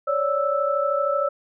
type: tone cluster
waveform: sine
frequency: 551 / 584 / 1318 Hz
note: C#5 / D5 / E6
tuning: -11 / -10 / -1 cents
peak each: -24 dBFS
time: 0.07-1.29 s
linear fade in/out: 10 ms
effects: none